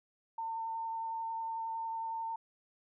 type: tone with vibrato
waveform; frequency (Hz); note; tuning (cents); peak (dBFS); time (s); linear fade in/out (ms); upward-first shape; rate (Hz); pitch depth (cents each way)
sine; 904; A5; +47; -35; 0.38-2.36; 5; sine; 11; 11
effects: none